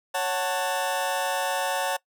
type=chord; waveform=sawtooth; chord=F# minor; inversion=second; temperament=just; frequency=555 / 740 / 888 Hz; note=C#5 / F#5 / A5; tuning=+2 / 0 / +16 cents; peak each=-25 dBFS; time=0.14-1.97 s; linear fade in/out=10 ms; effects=noise-tail reverb RT60 0.1 s tail -21 dB re dry